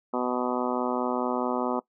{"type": "harmonic tone", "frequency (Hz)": 124.7, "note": "B2", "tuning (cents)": 17, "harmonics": [2, 3, 4, 5, 6, 7, 8, 9, 10], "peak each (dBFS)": [-30, -32, -33, -34, -35, -35, -36, -37, -37], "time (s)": [0.13, 1.8], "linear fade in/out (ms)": 10, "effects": ["noise-tail reverb RT60 0.1 s tail -20 dB re dry"]}